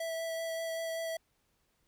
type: tone with vibrato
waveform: square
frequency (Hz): 656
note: E5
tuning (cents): -9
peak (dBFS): -35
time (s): 0-1.17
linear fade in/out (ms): 5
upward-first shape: sine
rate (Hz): 5.2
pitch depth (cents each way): 10
effects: pink hiss -75 dBFS RMS until 1.87 s